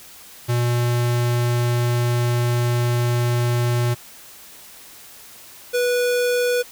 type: tone pair in turn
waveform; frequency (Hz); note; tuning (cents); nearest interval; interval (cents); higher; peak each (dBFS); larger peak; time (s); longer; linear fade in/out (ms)
square; 120.6 / 489.8; B2 / B4; -41 / -14; 2 octaves; 2427; second; -18; neither; 0.48-3.95 / 5.73-6.63; first; 20
effects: white hiss -43 dBFS RMS until 6.71 s